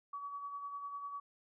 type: tone with tremolo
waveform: sine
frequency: 1136 Hz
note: C#6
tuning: 42 cents sharp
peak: -39 dBFS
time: 0.13-1.2 s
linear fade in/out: 5 ms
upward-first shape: sine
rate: 10 Hz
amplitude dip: 45%
effects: none